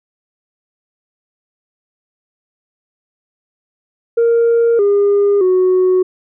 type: tone with pitch steps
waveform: sine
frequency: 465.4 / 404.9 / 369.2 Hz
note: A#4 / G#4 / F#4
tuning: -3 / -44 / -4 cents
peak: -7 dBFS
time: 4.17-6.03 s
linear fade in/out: 10 ms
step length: 620 ms
effects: tanh soft clip ceiling -7 dBFS